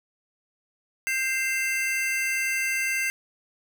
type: tone cluster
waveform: square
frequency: 1575 / 2087 / 2687 Hz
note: G6 / C7 / E7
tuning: +8 / -5 / +33 cents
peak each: -32 / -27 / -31 dBFS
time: 1.07-3.1 s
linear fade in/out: 0 ms
effects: none